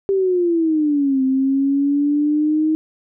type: exponential two-way sweep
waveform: sine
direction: down then up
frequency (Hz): 396 to 261.6 to 314.9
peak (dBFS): -14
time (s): 0.09-2.75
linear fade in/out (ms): 0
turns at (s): 1.23
effects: none